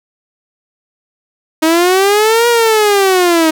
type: linear two-way sweep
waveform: sawtooth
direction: up then down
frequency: 312.2 to 478.5 to 312.2 Hz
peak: -4 dBFS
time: 1.62-3.51 s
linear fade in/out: 10 ms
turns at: 2.48 s
effects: none